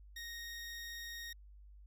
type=tone; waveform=20% pulse; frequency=1864.7 Hz; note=A#6; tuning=in tune; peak=-39 dBFS; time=0.16-1.33 s; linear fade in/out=5 ms; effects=added 50 Hz sine -54 dBFS peak until 1.86 s